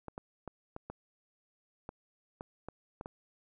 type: clicks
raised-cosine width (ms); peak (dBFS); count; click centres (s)
1; -27; 10; 0.083 / 0.179 / 0.477 / 0.764 / 0.9 / 1.891 / 2.409 / 2.686 / 3.011 / 3.059
effects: none